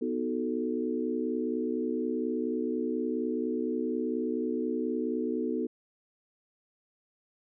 sine chord, B dominant seventh, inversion none, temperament equal, 246.9 / 311.1 / 370 / 440 Hz, B3 / D#4 / F#4 / A4, 0 / 0 / 0 / 0 cents, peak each -32 / -34 / -35 / -34 dBFS, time 0.01-5.67 s, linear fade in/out 10 ms, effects none

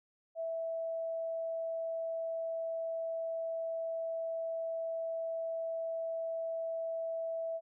sine tone, 657 Hz, E5, 6 cents flat, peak -34 dBFS, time 0.35-7.61 s, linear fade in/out 50 ms, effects none

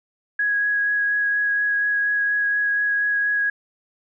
sine tone with vibrato, 1661.2 Hz, G#6, in tune, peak -18 dBFS, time 0.39-3.5 s, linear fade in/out 5 ms, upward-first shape sine, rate 4.2 Hz, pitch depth 10 cents each way, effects none

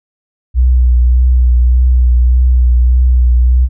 sine tone with vibrato, 61.74 Hz, B1, in tune, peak -5 dBFS, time 0.54-3.69 s, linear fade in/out 50 ms, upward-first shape triangle, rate 1.7 Hz, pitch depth 35 cents each way, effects none

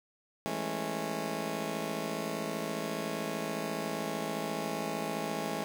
15% pulse chord, A major seventh, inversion second, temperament just, 165 / 206.2 / 220 / 275 Hz, E3 / G#3 / A3 / C#4, +2 / -12 / 0 / -14 cents, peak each -33 dBFS, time 0.46-5.64 s, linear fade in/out 0 ms, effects none

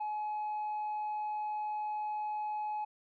sine tone with tanh clipping, 847 Hz, G#5, 34 cents sharp, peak -34 dBFS, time 0-2.85 s, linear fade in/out 10 ms, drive 1 dB, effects none

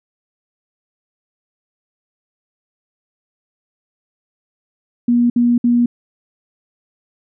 sine tone bursts, 240 Hz, B3, 49 cents flat, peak -10 dBFS, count 3, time 5.08-5.86 s, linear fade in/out 5 ms, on 220 ms, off 60 ms, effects none

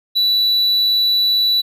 triangle tone, 3951 Hz, B7, in tune, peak -11 dBFS, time 0.15-1.62 s, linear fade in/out 20 ms, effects none

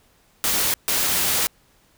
white noise bursts at uneven times, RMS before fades -21 dBFS, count 2, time 0.44-0.74 / 0.88-1.47 s, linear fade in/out 0 ms, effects pink hiss -59 dBFS RMS until 1.97 s

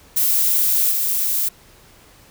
violet noise with level steps, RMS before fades -17 / -20 dBFS, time 0.16-1.49 s, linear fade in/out 10 ms, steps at 0.91 s, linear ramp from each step 10 ms, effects pink hiss -49 dBFS RMS until 2.3 s

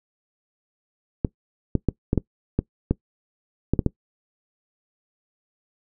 clicks, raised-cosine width 3 ms, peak -6 dBFS, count 10, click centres 1.248 / 1.753 / 1.887 / 2.131 / 2.177 / 2.59 / 2.91 / 3.736 / 3.792 / 3.863 s, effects noise-tail reverb RT60 0.1 s tail -21 dB re dry

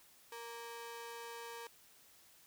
sawtooth ring-modulated tone, 698.5 Hz, F5, in tune, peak -39 dBFS, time 0.32-1.67 s, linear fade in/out 2 ms, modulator 231 Hz, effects white hiss -64 dBFS RMS until 2.46 s

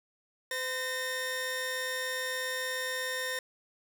sawtooth tone pair together, 511.6 / 1829 Hz, C5 / A#6, -39 / -33 cents, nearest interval octave + minor seventh, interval 2206 cents, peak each -33 / -30 dBFS, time 0.51-3.39 s, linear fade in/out 2 ms, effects none

